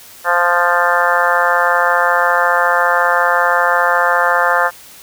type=harmonic tone with a mistuned harmonic; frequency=174.61 Hz; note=F3; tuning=in tune; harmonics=3 / 4 / 5 / 6 / 7 / 8 / 9 / 10; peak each=-19 / -19 / -19 / -19 / -19 / -19 / -19 / -19 dBFS; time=0.24-4.71 s; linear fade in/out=50 ms; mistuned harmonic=10; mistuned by=+19 cents; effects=white hiss -39 dBFS RMS until 5.02 s